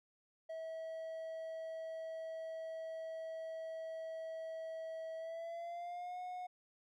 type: tone with pitch glide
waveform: triangle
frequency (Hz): 647 to 726.2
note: E5 to F#5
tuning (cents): -32 to -33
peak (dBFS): -40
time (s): 0.49-6.47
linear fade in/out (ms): 10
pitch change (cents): +199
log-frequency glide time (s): 5.17-6.2
effects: none